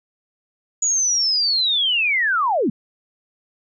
sine linear sweep, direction down, 6870 to 179.2 Hz, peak -16 dBFS, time 0.82-2.7 s, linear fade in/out 5 ms, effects none

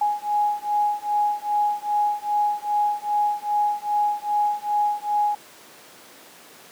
sine beating tone pair, 830.6 / 833.1 Hz, G#5 / G#5, 0 / +5 cents, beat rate 2.5 Hz, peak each -23 dBFS, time 0.01-5.35 s, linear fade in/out 5 ms, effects pink hiss -46 dBFS RMS until 6.71 s + high-pass 300 Hz 12 dB/octave

